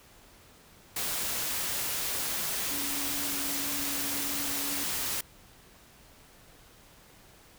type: tone in noise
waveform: sine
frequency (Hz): 282.3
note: C#4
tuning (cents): +32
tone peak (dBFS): -40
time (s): 2.71-4.84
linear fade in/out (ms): 5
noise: white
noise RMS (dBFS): -32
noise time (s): 0.96-5.21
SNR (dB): -11
effects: pink hiss -56 dBFS RMS until 7.58 s